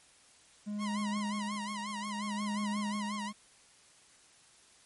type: tone with tremolo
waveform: triangle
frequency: 207.7 Hz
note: G#3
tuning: in tune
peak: -30 dBFS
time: 0.66-3.33 s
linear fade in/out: 20 ms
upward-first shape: sine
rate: 0.62 Hz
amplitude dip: 65%
type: tone with vibrato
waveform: sawtooth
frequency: 1007 Hz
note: B5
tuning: 33 cents sharp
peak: -34 dBFS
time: 0.78-3.33 s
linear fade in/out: 50 ms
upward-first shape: sine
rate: 5.6 Hz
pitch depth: 140 cents each way
effects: white hiss -61 dBFS RMS until 4.85 s + MP3 48 kbps